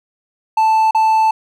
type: tone with dropouts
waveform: triangle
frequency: 880 Hz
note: A5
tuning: in tune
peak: -8 dBFS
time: 0.57-1.31 s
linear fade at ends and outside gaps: 5 ms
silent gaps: 0.91-0.947 s
effects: none